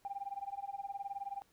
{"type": "tone with tremolo", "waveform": "sine", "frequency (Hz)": 797, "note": "G5", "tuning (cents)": 28, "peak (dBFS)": -35, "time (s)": [0.05, 1.42], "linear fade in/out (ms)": 0, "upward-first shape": "sine", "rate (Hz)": 19, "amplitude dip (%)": 95, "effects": ["tanh soft clip ceiling -31 dBFS", "pink hiss -71 dBFS RMS until 1.52 s"]}